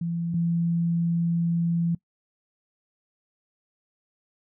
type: tone pair in turn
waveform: sine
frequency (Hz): 169.1 / 169.1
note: E3 / E3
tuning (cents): +44 / +44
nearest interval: unison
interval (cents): 0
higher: neither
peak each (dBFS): -25 / -21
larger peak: second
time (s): 0.01-0.34 / 0.34-1.95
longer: second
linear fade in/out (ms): 5
effects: noise-tail reverb RT60 0.1 s tail -22 dB re dry